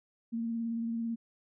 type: tone with vibrato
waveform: sine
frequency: 230 Hz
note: A#3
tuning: 23 cents flat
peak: -31 dBFS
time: 0.32-1.16 s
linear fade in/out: 20 ms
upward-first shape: triangle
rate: 18 Hz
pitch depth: 26 cents each way
effects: none